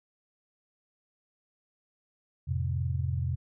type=chord; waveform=sine; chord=F major; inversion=none; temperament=equal; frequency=87.31 / 110 / 130.81 Hz; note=F2 / A2 / C3; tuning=0 / 0 / 0 cents; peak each=-30 / -36 / -31 dBFS; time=2.47-3.36 s; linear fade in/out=20 ms; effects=none